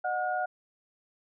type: tone cluster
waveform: sine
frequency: 612 / 733 / 1437 Hz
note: D#5 / F#5 / F6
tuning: -29 / -16 / +49 cents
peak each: -35 / -29 / -34 dBFS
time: 0.04-0.46 s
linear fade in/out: 10 ms
effects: none